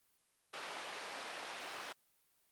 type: band-pass noise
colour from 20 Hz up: pink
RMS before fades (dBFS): -45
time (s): 0.53-1.93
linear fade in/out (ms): 10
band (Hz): 630 to 4700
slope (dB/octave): 12
effects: white hiss -75 dBFS RMS until 2.51 s + Opus 32 kbps